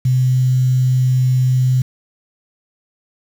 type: tone with quantisation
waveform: sine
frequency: 128.2 Hz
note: C3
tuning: 35 cents flat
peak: -11 dBFS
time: 0.05-1.82 s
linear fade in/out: 5 ms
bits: 6
effects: none